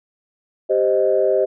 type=chord; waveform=sine; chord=C minor; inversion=second; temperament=equal; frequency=392 / 523.3 / 622.3 Hz; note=G4 / C5 / Eb5; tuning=0 / 0 / 0 cents; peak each=-18 dBFS; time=0.69-1.46 s; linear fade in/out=20 ms; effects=tanh soft clip ceiling -4 dBFS